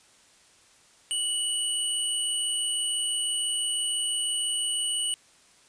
sine tone pair together, 2944 / 8822 Hz, F#7 / C#9, -9 / -9 cents, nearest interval octave + perfect fifth, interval 1900 cents, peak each -28 dBFS, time 1.11-5.14 s, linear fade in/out 0 ms, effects white hiss -58 dBFS RMS until 5.68 s + resampled to 22050 Hz

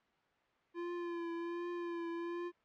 square tone with vibrato, 342.8 Hz, F4, 32 cents flat, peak -39 dBFS, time 0.74-2.52 s, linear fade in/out 50 ms, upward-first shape triangle, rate 1.3 Hz, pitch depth 36 cents each way, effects white hiss -72 dBFS RMS until 2.64 s + low-pass 2000 Hz 12 dB/octave

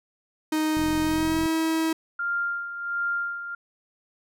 45% pulse tone with pitch glide, 311.1 to 322.1 Hz, D#4 to E4, 0 to -40 cents, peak -22 dBFS, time 0.52-1.93 s, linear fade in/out 5 ms, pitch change +60 cents, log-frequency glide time 1.02-1.42 s
click train, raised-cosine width 5 ms, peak -23 dBFS, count 31, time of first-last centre 0.77-1.458 s, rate 43.6 Hz
sine tone with tremolo, 1396.9 Hz, F6, in tune, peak -23 dBFS, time 2.19-3.55 s, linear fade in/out 5 ms, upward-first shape sine, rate 1.4 Hz, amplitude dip 65%
effects none

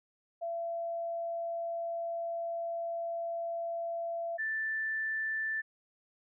sine tone pair in turn, 675 / 1764.9 Hz, E5 / A6, +41 / +5 cents, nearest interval octave + perfect fourth, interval 1664 cents, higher second, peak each -33 / -31 dBFS, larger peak second, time 0.41-4.38 / 4.38-5.62 s, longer first, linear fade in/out 20 ms, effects none

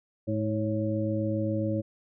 harmonic tone with a mistuned harmonic, 107.3 Hz, A2, 43 cents flat, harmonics 1 / 2 / 3 / 5, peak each -30 / -32 / -31 / -32 dBFS, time 0.27-1.82 s, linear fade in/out 20 ms, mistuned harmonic 5, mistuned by +45 cents, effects none

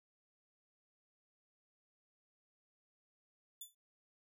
5% pulse tone with exponential decay, 3486 Hz, A7, 17 cents flat, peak -35 dBFS, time 3.61-3.75 s, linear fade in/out 5 ms, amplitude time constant 29 ms, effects none

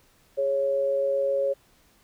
sine tone pair together, 413.6 / 551.6 Hz, G#4 / C#5, -7 / -9 cents, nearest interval perfect fourth, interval 498 cents, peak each -31 / -22 dBFS, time 0.37-1.54 s, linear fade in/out 20 ms, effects pink hiss -61 dBFS RMS until 2.03 s

